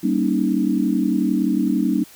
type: chord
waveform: sine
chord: Eb dominant seventh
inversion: first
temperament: just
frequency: 194.45 / 233.3 / 280 / 311.1 Hz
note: G3 / Bb3 / Db4 / Eb4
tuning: -14 / +2 / +18 / 0 cents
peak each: -22 dBFS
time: 0.03-2.04 s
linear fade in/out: 10 ms
effects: white hiss -46 dBFS RMS until 2.15 s